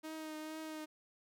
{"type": "tone with vibrato", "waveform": "sawtooth", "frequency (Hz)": 312.4, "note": "D#4", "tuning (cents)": 7, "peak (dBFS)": -39, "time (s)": [0.03, 0.86], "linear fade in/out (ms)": 20, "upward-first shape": "triangle", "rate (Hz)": 2.2, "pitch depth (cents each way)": 25, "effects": []}